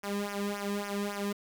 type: tone with flanger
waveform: sawtooth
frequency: 202.7 Hz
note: G#3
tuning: 42 cents flat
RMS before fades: -34 dBFS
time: 0.03-1.33 s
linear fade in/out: 10 ms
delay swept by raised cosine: 0.24 to 1.44 ms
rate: 3.6 Hz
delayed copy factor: -0.95
effects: 9-bit